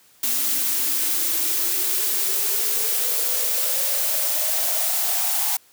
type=noise with high-pass filter sweep; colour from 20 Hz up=blue; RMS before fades=-22 dBFS; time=0.23-5.57 s; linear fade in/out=5 ms; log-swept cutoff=250 to 790 Hz; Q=8.7; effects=white hiss -55 dBFS RMS until 5.72 s + high-pass 60 Hz 12 dB/octave